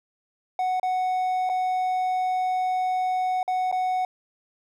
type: tone with dropouts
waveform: triangle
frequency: 740 Hz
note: F#5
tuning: in tune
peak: -20 dBFS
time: 0.59-4.05 s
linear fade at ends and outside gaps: 2 ms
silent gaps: 0.798-0.83 / 1.492-1.497 / 3.43-3.478 / 3.715-3.725 s
effects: none